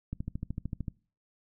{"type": "click train", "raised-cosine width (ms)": 5, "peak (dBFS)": -22, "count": 11, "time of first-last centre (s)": [0.13, 0.882], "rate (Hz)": 13.3, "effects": ["noise-tail reverb RT60 0.4 s tail -23 dB re dry"]}